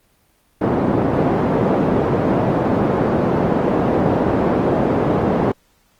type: band-pass noise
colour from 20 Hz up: pink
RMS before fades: -17 dBFS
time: 0.61-5.52 s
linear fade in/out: 5 ms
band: 160 to 690 Hz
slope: 12 dB/octave
effects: pink hiss -59 dBFS RMS until 5.99 s + Opus 24 kbps